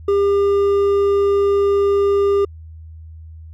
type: tone with hard clipping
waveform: sine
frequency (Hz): 400.3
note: G4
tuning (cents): +36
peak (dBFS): -14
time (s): 0.08-2.45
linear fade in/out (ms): 5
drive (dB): 5
effects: added 80 Hz sine -34 dBFS peak until 3.53 s